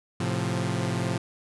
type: chord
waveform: sawtooth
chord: F major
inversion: first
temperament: equal with one note detuned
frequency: 110 / 131.95 / 174.61 Hz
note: A2 / C3 / F3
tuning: 0 / +15 / 0 cents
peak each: -26 dBFS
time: 0.2-1.18 s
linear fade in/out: 5 ms
effects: resampled to 24000 Hz